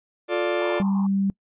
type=chord; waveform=40% pulse; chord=D minor; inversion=first; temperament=just; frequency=352.4 / 440.5 / 587.3 Hz; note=F4 / A4 / D5; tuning=+16 / +2 / 0 cents; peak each=-24 / -28 / -24 dBFS; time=0.28-0.83 s; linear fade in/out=50 ms
type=band-pass noise; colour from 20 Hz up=pink; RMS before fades=-37 dBFS; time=0.6-1.07 s; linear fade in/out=5 ms; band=810 to 1100 Hz; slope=96 dB/octave
type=tone; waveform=sine; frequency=196 Hz; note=G3; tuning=in tune; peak=-19 dBFS; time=0.8-1.3 s; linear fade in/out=0 ms
effects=noise-tail reverb RT60 0.1 s tail -25 dB re dry + resampled to 8000 Hz